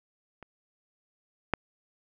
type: clicks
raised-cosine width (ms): 0.5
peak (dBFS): -30 / -9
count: 2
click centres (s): 0.427 / 1.537
effects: none